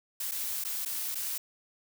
blue noise with dropouts, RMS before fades -34 dBFS, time 0.2-1.38 s, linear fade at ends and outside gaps 5 ms, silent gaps 0.313-0.317 / 0.64-0.648 / 0.851-0.858 / 1.147-1.153 s, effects none

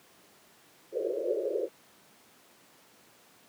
white band-pass noise, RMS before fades -31 dBFS, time 0.92-1.69 s, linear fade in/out 50 ms, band 350 to 580 Hz, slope 96 dB/octave, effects pink hiss -59 dBFS RMS until 3.48 s + high-pass 200 Hz 12 dB/octave

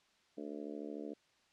harmonic tone, 73.42 Hz, D2, in tune, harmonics 3 / 4 / 5 / 6 / 7 / 8 / 9, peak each -49 / -45 / -51 / -48 / -52 / -55 / -56 dBFS, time 0.37-1.14 s, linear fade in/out 10 ms, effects white hiss -71 dBFS RMS until 1.52 s + low-pass 5000 Hz 12 dB/octave

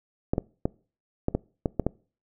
clicks, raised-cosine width 2 ms, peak -10 dBFS, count 8, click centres 0.335 / 0.381 / 0.655 / 1.284 / 1.35 / 1.658 / 1.797 / 1.866 s, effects noise-tail reverb RT60 0.4 s tail -24 dB re dry

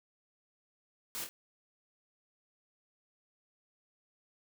white noise with echo, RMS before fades -40 dBFS, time 1.15-1.24 s, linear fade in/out 0 ms, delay 25 ms, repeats 2, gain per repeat -5 dB, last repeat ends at 1.29 s, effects none

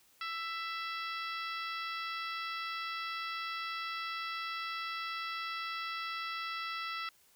harmonic tone, 663 Hz, E5, 10 cents sharp, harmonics 2 / 3 / 4 / 5 / 6 / 7 / 8, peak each -39 / -43 / -45 / -47 / -49 / -50 / -51 dBFS, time 0.21-7.09 s, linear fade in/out 2 ms, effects white hiss -66 dBFS RMS until 7.35 s

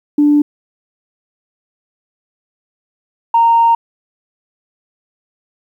sine tone pair in turn, 293.7 / 924.9 Hz, D4 / A#5, 0 / -14 cents, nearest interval octave + minor sixth, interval 1986 cents, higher second, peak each -6 dBFS, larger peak neither, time 0.18-0.42 / 3.34-3.75 s, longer second, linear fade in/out 5 ms, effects tanh soft clip ceiling -2 dBFS + 8-bit

